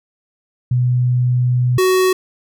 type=tone pair in turn; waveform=sine / square; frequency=124.3 / 372.5 Hz; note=B2 / F#4; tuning=+12 / +12 cents; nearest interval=octave + perfect fifth; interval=1900 cents; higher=second; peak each=-12 dBFS; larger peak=neither; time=0.71-1.78 / 1.78-2.13 s; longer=first; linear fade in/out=5 ms; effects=none